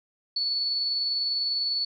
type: tone with tremolo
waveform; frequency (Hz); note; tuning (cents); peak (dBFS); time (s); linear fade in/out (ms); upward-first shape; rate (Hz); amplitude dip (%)
sine; 4435; C#8; 0; -23; 0.36-1.85; 5; triangle; 20; 30
effects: none